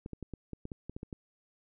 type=clicks; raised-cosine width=3 ms; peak=-27 dBFS; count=11; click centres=0.061 / 0.133 / 0.227 / 0.337 / 0.533 / 0.654 / 0.718 / 0.896 / 0.965 / 1.031 / 1.128 s; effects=none